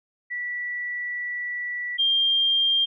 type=tone pair in turn; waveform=sine; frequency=1955 / 3195 Hz; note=B6 / G7; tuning=-18 / +32 cents; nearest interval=major sixth; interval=850 cents; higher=second; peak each=-27 / -18 dBFS; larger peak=second; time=0.3-1.98 / 1.98-2.86 s; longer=first; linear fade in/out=20 ms; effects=none